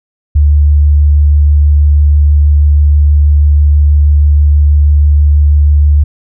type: tone with vibrato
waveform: sine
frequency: 73.42 Hz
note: D2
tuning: in tune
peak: -3 dBFS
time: 0.35-6.04 s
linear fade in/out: 10 ms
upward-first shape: triangle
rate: 6.2 Hz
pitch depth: 11 cents each way
effects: none